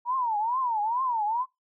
sine tone with vibrato, 936 Hz, A#5, 7 cents sharp, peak -24 dBFS, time 0.05-1.46 s, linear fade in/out 50 ms, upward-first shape triangle, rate 2.3 Hz, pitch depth 240 cents each way, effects noise-tail reverb RT60 0.2 s tail -24 dB re dry

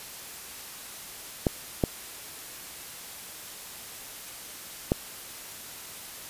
clicks, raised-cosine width 2 ms, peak -8 dBFS, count 3, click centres 1.468 / 1.838 / 4.919 s, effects white hiss -42 dBFS RMS until 6.29 s + resampled to 32000 Hz

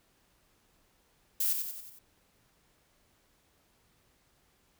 violet noise with echo, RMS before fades -29 dBFS, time 1.4-1.53 s, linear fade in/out 5 ms, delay 92 ms, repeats 5, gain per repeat -5 dB, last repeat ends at 1.99 s, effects pink hiss -69 dBFS RMS until 4.79 s

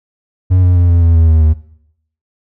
triangle tone with pitch steps, 91.9 / 89.75 / 87.65 / 85.6 / 83.59 / 81.64 / 79.73 / 77.86 Hz, F#2 / F2 / F2 / F2 / E2 / E2 / D#2 / D#2, -11 / +48 / +7 / -34 / +25 / -16 / +43 / +2 cents, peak -4 dBFS, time 0.5-1.54 s, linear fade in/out 20 ms, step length 130 ms, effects noise-tail reverb RT60 0.7 s tail -17 dB re dry

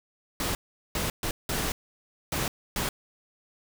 pink noise bursts at uneven times, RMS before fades -29 dBFS, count 6, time 0.4-0.55 / 0.95-1.1 / 1.23-1.31 / 1.49-1.72 / 2.32-2.48 / 2.76-2.89 s, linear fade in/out 2 ms, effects none

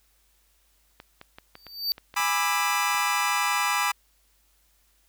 clicks, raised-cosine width 0.3 ms, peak -26 dBFS, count 9, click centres 1.001 / 1.214 / 1.385 / 1.554 / 1.667 / 1.981 / 2.141 / 2.2 / 2.945 s
square tone with exponential growth, 4611 Hz, D8, 33 cents flat, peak -21 dBFS, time 1.55-1.92 s, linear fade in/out 0 ms, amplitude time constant 79 ms
25% pulse chord, E dominant seventh, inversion first, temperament just, 824.1 / 988.9 / 1186.7 / 1318.5 Hz, G#5 / B5 / D6 / E6, -14 / +2 / +18 / 0 cents, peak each -26 / -23 / -24 / -27 dBFS, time 2.16-3.92 s, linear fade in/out 10 ms
effects added 50 Hz sine -66 dBFS peak until 5.08 s + white hiss -66 dBFS RMS until 5.08 s

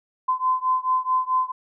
sine beating tone pair, 1024 / 1028.6 Hz, C6 / C6, -38 / -30 cents, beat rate 4.6 Hz, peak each -22 / -23 dBFS, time 0.28-1.52 s, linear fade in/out 10 ms, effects none

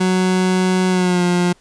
30% pulse tone with pitch glide, 185 to 177.16 Hz, F#3 to F3, 0 to +25 cents, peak -11 dBFS, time 0-1.53 s, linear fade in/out 10 ms, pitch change -75 cents, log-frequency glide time 0.89-1.23 s, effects pink hiss -54 dBFS RMS until 1.6 s + resampled to 22050 Hz

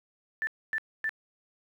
sine tone bursts, 1766 Hz, A6, 6 cents sharp, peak -27 dBFS, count 3, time 0.42-1.093 s, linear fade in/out 0 ms, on 51 ms, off 260 ms, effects 10-bit

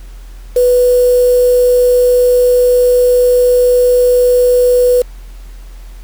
sine tone with quantisation, 493.9 Hz, B4, in tune, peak -6 dBFS, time 0.56-5.02 s, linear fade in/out 5 ms, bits 4, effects added 42 Hz sine -28 dBFS peak until 6.03 s + pink hiss -45 dBFS RMS until 6.03 s

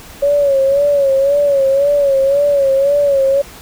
sine tone with vibrato, 558 Hz, C#5, 11 cents sharp, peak -9 dBFS, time 0.22-3.42 s, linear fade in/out 10 ms, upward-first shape sine, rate 1.9 Hz, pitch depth 65 cents each way, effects pink hiss -36 dBFS RMS until 3.61 s

